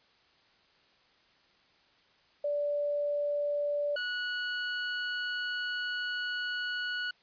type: tone pair in turn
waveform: sine / sawtooth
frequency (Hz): 582 / 1466.5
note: D5 / F#6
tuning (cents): -16 / -16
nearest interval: octave + major third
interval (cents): 1600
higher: second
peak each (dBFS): -28 / -28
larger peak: neither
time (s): 2.44-3.96 / 3.96-7.11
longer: second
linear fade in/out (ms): 5
effects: white hiss -65 dBFS RMS until 7.22 s + resampled to 11025 Hz